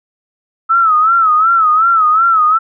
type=tone with vibrato; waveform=sine; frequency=1300 Hz; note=E6; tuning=24 cents flat; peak=-7 dBFS; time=0.69-2.59 s; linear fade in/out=20 ms; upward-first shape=sine; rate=2.7 Hz; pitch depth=100 cents each way; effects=none